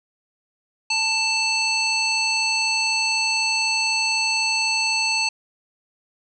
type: harmonic tone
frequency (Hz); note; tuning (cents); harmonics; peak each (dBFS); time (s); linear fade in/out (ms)
884; A5; +8; 1 / 3 / 5 / 7 / 9; -28 / -22 / -23 / -31 / -33; 0.9-5.29; 5
effects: none